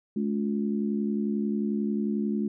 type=harmonic tone; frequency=71.2 Hz; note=C#2; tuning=47 cents sharp; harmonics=3 / 4 / 5; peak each=-26 / -33 / -34 dBFS; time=0.16-2.48 s; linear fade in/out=5 ms; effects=none